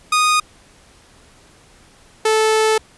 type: tone pair in turn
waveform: sawtooth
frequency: 1237 / 437.3 Hz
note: D#6 / A4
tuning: -10 / -11 cents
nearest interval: octave + tritone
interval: 1801 cents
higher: first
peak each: -9 dBFS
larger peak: neither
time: 0.12-0.4 / 2.25-2.78 s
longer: second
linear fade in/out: 5 ms
effects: pink hiss -49 dBFS RMS until 2.97 s + resampled to 24000 Hz